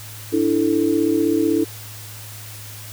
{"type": "chord", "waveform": "sine", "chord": "D suspended second", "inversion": "none", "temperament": "equal", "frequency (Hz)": [293.7, 329.6, 440], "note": ["D4", "E4", "A4"], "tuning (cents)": [0, 0, 0], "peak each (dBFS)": [-20, -18, -22], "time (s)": [0.32, 1.65], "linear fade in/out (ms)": 20, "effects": ["added 106 Hz sine -37 dBFS peak until 2.92 s", "white hiss -38 dBFS RMS until 2.92 s"]}